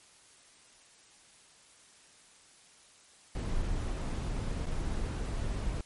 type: noise with dropouts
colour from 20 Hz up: brown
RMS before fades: -33 dBFS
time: 3.35-5.81 s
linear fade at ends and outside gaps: 2 ms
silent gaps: 4.658-4.666 s
effects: white hiss -59 dBFS RMS until 5.85 s + MP3 48 kbps